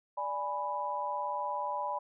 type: chord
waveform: sine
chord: G# diminished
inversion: second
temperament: equal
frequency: 587.3 / 830.6 / 987.8 Hz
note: D5 / G#5 / B5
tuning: 0 / 0 / 0 cents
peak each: -39 / -37 / -34 dBFS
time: 0.17-1.99 s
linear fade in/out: 10 ms
effects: none